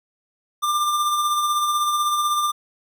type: tone with tremolo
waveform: square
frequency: 1193 Hz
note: D6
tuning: 27 cents sharp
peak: -18 dBFS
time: 0.62-2.52 s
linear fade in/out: 20 ms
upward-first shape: sine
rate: 16 Hz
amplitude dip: 35%
effects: none